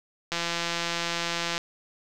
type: click train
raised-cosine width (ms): 0.2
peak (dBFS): -11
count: 215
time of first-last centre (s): 0.32-1.579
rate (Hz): 170
effects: none